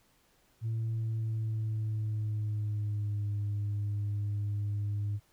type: tone with pitch glide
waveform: sine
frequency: 112.8 to 102.84 Hz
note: A2 to G#2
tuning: +44 to -17 cents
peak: -28 dBFS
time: 0.61-5.2 s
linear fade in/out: 50 ms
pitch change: -161 cents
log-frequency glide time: 0.9-3.28 s
effects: tanh soft clip ceiling -28 dBFS + pink hiss -68 dBFS RMS until 5.32 s